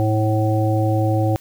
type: harmonic tone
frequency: 108.5 Hz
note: A2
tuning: 24 cents flat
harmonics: 1 / 3 / 5 / 7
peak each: -17 / -22 / -24 / -25 dBFS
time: 0-1.36 s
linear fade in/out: 0 ms
effects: white hiss -49 dBFS RMS until 1.4 s